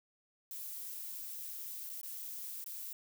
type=noise with dropouts; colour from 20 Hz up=violet; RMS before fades=-44 dBFS; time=0.51-2.93 s; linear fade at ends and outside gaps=2 ms; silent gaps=1.893-1.897 / 2.014-2.031 / 2.642-2.661 s; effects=none